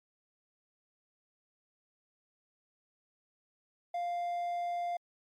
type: tone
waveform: triangle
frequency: 698.5 Hz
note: F5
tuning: in tune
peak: -30 dBFS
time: 3.94-4.97 s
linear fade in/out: 5 ms
effects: MP3 96 kbps